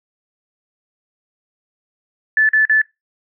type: tone bursts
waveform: sine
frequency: 1743 Hz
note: A6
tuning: 17 cents flat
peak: -10 dBFS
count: 3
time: 2.37-2.816 s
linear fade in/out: 2 ms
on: 120 ms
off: 43 ms
effects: noise-tail reverb RT60 0.2 s tail -23 dB re dry